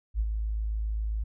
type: tone with ADSR envelope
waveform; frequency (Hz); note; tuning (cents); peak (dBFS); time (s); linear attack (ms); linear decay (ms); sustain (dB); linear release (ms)
sine; 53.7; A1; -41; -22; 0.14-1.24; 57; 49; -5; 10
effects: none